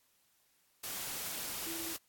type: tone in noise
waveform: sine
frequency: 330 Hz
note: E4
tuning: 2 cents sharp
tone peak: -44 dBFS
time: 1.66-1.94 s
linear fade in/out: 10 ms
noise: white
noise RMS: -40 dBFS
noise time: 0.83-1.97 s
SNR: -7 dB
effects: white hiss -72 dBFS RMS until 2.08 s + AAC 64 kbps